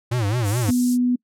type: tone with vibrato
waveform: square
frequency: 111.6 Hz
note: A2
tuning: 25 cents sharp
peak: -20 dBFS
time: 0.11-0.71 s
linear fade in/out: 10 ms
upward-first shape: sine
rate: 4.7 Hz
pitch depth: 210 cents each way
type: high-pass noise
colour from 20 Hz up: pink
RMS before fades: -32 dBFS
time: 0.43-0.98 s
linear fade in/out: 50 ms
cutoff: 5900 Hz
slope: 24 dB/octave
type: tone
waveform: sine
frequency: 246.9 Hz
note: B3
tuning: in tune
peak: -16 dBFS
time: 0.68-1.16 s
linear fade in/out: 10 ms
effects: noise-tail reverb RT60 0.1 s tail -26 dB re dry + low-pass 12000 Hz 12 dB/octave